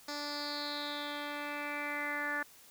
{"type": "tone with low-pass filter sweep", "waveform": "10% pulse", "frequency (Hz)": 292, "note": "D4", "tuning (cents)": -10, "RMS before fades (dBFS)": -38, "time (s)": [0.08, 2.43], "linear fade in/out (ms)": 5, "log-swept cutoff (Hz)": [5600, 1700], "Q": 6, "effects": ["white hiss -58 dBFS RMS until 2.7 s"]}